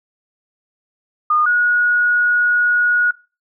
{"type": "tone pair in turn", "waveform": "sine", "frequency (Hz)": [1221, 1452], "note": ["D#6", "F#6"], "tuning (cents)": [-33, -33], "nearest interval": "minor third", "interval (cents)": 300, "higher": "second", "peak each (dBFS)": -12, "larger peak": "neither", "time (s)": [[1.3, 1.46], [1.46, 3.11]], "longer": "second", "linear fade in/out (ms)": 5, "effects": ["noise-tail reverb RT60 0.3 s tail -20 dB re dry"]}